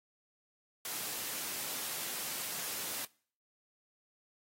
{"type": "high-pass noise", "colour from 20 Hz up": "white", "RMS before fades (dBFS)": -39, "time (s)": [0.85, 3.05], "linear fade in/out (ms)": 2, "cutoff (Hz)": 140, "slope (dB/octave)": 12, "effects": ["noise-tail reverb RT60 0.5 s tail -24 dB re dry", "AAC 48 kbps"]}